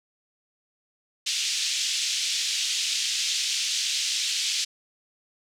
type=band-pass noise; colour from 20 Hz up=pink; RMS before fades=-27 dBFS; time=1.26-4.65 s; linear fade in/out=10 ms; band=2900 to 7100 Hz; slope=24 dB/octave; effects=none